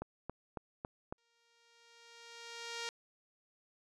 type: click train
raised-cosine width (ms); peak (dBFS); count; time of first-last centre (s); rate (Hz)
1; -26; 5; 0.02-1.125; 3.62
type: tone with exponential growth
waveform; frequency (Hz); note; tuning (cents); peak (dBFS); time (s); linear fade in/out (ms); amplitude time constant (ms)
5% pulse; 466.4; A#4; +1; -26; 1.18-2.89; 1; 370
effects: resampled to 24000 Hz